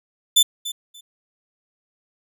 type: tone with echo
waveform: sawtooth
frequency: 3520 Hz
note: A7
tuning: in tune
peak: -8 dBFS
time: 0.36-0.43 s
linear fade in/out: 10 ms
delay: 290 ms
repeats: 2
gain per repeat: -15 dB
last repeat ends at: 1.01 s
effects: none

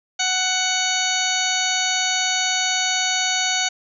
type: harmonic tone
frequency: 744 Hz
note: F#5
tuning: 9 cents sharp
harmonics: 1 / 2 / 3 / 4 / 5 / 6 / 8 / 9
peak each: -27 / -27 / -27 / -27 / -27 / -27 / -27 / -27 dBFS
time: 0.19-3.69 s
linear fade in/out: 10 ms
effects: none

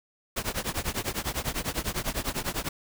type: noise with tremolo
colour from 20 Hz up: pink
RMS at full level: -27 dBFS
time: 0.36-2.69 s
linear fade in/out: 10 ms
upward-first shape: triangle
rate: 10 Hz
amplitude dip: 100%
effects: none

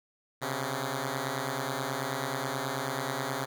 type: beating tone pair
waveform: 5% pulse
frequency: 129.1 / 138.4 Hz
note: C3 / C#3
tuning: -23 / -2 cents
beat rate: 9.3 Hz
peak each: -23 / -22 dBFS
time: 0.41-3.46 s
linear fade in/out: 20 ms
effects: none

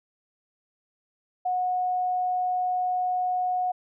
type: tone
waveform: sine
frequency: 730 Hz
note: F#5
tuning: 24 cents flat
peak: -23 dBFS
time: 1.45-3.72 s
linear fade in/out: 10 ms
effects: none

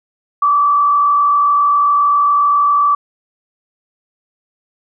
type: tone with frequency modulation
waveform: sine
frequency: 1158 Hz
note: D6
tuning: 25 cents flat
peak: -9 dBFS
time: 0.42-2.95 s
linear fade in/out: 5 ms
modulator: 47.4 Hz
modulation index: 0.51
effects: none

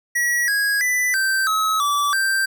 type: tone with pitch steps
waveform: square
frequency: 1924 / 1650 / 1990 / 1558 / 1284 / 1156 / 1570 Hz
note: B6 / G#6 / B6 / G6 / E6 / D6 / G6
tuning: -46 / -12 / +13 / -11 / -46 / -28 / +2 cents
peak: -18 dBFS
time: 0.15-2.46 s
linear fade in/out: 10 ms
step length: 330 ms
effects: none

